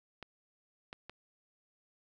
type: clicks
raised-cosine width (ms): 0.3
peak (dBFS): -28 / -27 / -29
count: 3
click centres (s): 0.227 / 0.929 / 1.096
effects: none